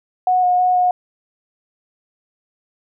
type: tone with pitch steps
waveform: sine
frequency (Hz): 734 / 722 / 730 / 724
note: F#5 / F#5 / F#5 / F#5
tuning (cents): -14 / -43 / -24 / -38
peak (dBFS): -12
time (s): 0.27-0.91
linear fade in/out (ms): 2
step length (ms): 160
effects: none